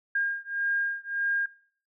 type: beating tone pair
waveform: sine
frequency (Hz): 1614 / 1615.7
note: G#6 / G#6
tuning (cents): -50 / -48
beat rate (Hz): 1.7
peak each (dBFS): -29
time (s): 0.15-1.46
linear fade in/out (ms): 5
effects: noise-tail reverb RT60 0.5 s tail -20 dB re dry